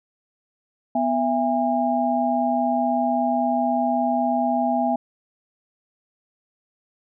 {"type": "tone cluster", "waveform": "sine", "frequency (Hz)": [248.3, 668, 813], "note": ["B3", "E5", "G#5"], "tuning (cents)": [9, 23, -37], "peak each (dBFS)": -23, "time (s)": [0.95, 4.96], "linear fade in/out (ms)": 5, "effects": []}